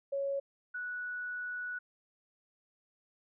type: tone pair in turn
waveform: sine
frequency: 554.4 / 1473.2 Hz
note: C#5 / F#6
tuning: 0 / -8 cents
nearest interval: octave + perfect fourth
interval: 1692 cents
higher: second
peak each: -31 / -36 dBFS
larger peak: first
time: 0.12-0.4 / 0.74-1.79 s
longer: second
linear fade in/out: 10 ms
effects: none